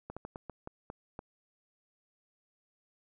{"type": "slowing click train", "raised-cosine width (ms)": 1, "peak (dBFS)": -27, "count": 8, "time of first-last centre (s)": [0.1, 1.191], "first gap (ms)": 66, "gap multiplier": 1.28, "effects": []}